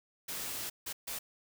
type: noise bursts at uneven times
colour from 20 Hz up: white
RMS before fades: -39 dBFS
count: 3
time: 0.28-0.7 / 0.86-0.93 / 1.07-1.19 s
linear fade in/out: 10 ms
effects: none

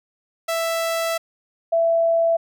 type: tone pair in turn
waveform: sawtooth / sine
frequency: 661 / 665.6 Hz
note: E5 / E5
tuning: +5 / +17 cents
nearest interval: unison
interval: 12 cents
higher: second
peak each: -17 / -15 dBFS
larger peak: second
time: 0.48-1.18 / 1.72-2.37 s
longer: first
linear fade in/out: 10 ms
effects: none

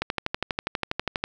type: click train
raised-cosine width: 0.3 ms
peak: -9 dBFS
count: 16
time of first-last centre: 0.02-1.24 s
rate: 12.3 Hz
effects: none

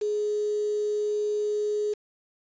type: tone with quantisation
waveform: sine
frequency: 419.2 Hz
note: G#4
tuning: 16 cents sharp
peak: -24 dBFS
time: 0.01-1.94 s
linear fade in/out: 10 ms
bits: 7
effects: resampled to 16000 Hz

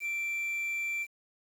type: tone with quantisation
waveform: triangle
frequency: 2349 Hz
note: D7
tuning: in tune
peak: -29 dBFS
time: 0-1.07 s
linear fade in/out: 50 ms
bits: 9
effects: none

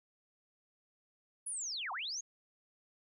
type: linear two-way sweep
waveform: sine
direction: down then up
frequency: 10550 to 706 to 6770 Hz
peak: -37 dBFS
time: 1.46-2.21 s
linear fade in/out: 10 ms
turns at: 1.92 s
effects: none

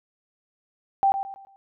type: tone with echo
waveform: sine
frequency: 784 Hz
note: G5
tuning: in tune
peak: -16 dBFS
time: 1.03-1.12 s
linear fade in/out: 0 ms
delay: 110 ms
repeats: 4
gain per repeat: -9 dB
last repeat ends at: 1.56 s
effects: none

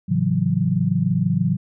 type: chord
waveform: sine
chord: F# minor seventh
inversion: first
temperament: equal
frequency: 110 / 138.59 / 164.81 / 185 Hz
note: A2 / C#3 / E3 / F#3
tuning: 0 / 0 / 0 / 0 cents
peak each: -25 / -24 / -21 / -21 dBFS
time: 0.08-1.57 s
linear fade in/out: 20 ms
effects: none

